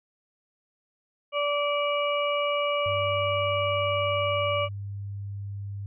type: harmonic tone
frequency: 580 Hz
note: D5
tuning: 22 cents flat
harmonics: 1 / 2 / 4 / 5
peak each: -26 / -29 / -32 / -33 dBFS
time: 1.32-4.69 s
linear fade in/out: 50 ms
type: tone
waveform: sine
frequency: 100 Hz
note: G2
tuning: 35 cents sharp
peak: -32 dBFS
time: 2.86-5.86 s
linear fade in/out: 0 ms
effects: none